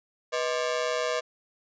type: ring-modulated tone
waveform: sawtooth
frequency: 560 Hz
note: C#5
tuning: 18 cents sharp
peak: -19 dBFS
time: 0.32-1.21 s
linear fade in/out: 20 ms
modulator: 68.8 Hz
effects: resampled to 16000 Hz